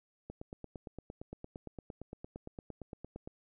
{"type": "click train", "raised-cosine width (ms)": 2, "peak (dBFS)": -30, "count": 27, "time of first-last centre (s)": [0.3, 3.275], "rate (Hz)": 8.74, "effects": []}